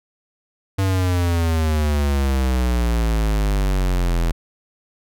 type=exponential sweep; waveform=square; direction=down; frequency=97.6 to 41.2 Hz; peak=-17 dBFS; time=0.78-4.32 s; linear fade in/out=10 ms; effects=none